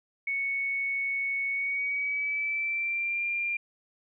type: tone with pitch glide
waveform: sine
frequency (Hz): 2217 to 2390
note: C#7 to D7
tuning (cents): 0 to +30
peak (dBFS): -27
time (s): 0.27-3.57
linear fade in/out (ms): 5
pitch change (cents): +130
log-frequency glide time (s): 1.49-3.24
effects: none